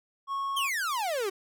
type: tone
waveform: triangle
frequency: 1100 Hz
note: C#6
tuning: 14 cents flat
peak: -27 dBFS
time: 0.27-0.7 s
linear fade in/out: 50 ms
type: exponential sweep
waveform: 45% pulse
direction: down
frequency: 3322 to 369.5 Hz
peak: -28 dBFS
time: 0.56-1.3 s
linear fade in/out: 10 ms
effects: none